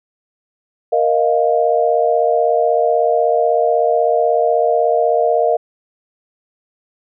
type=chord; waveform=sine; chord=Bb suspended fourth; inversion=none; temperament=equal with one note detuned; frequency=467.8 / 622.3 / 698.5 Hz; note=Bb4 / Eb5 / F5; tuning=+6 / 0 / 0 cents; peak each=-16 dBFS; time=0.92-5.57 s; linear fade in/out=10 ms; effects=none